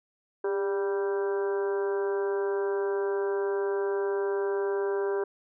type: harmonic tone with a mistuned harmonic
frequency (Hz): 195.6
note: G3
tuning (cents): -4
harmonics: 2 / 3 / 4 / 5 / 6 / 7 / 8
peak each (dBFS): -26 / -38 / -42 / -39 / -47 / -46 / -42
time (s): 0.44-5.24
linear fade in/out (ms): 5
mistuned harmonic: 2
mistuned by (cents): +35
effects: none